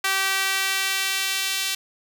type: tone with high-pass filter sweep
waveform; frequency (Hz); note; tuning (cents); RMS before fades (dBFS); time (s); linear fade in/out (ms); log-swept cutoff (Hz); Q
sawtooth; 386.6; G4; -24; -24; 0.04-1.75; 5; 1500 to 3100; 1.1
effects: none